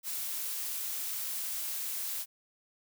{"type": "noise", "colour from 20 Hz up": "blue", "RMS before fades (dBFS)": -36, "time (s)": [0.03, 2.26], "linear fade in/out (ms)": 50, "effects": []}